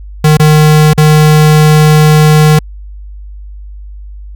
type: tone with dropouts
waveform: square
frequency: 153.1 Hz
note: D#3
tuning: 28 cents flat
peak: -3 dBFS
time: 0.24-2.59 s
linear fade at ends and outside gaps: 5 ms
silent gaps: 0.371-0.396 / 0.934-0.977 s
effects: added 50 Hz sine -24 dBFS peak until 4.35 s